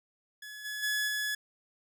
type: tone with level steps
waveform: sawtooth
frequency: 1700 Hz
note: G#6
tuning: 40 cents sharp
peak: -39 / -32 / -25 / -27 dBFS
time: 0.42-1.35 s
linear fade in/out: 5 ms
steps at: 0.64 / 0.82 / 1.07 s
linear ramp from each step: 20 ms
effects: none